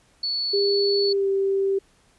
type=tone; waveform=sine; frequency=4435 Hz; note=C#8; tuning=in tune; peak=-23 dBFS; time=0.23-1.13 s; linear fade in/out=5 ms
type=tone with pitch glide; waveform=sine; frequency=401.2 to 390.7 Hz; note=G4 to G4; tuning=+40 to -6 cents; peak=-19 dBFS; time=0.53-1.79 s; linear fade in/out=10 ms; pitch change=-46 cents; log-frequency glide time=1.05-1.29 s
effects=pink hiss -60 dBFS RMS until 2.18 s + resampled to 24000 Hz